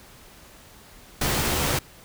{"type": "noise with comb filter", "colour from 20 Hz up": "pink", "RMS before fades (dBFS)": -24, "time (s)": [1.21, 1.79], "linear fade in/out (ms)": 5, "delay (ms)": 14, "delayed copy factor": 0.55, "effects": ["pink hiss -49 dBFS RMS until 2.04 s"]}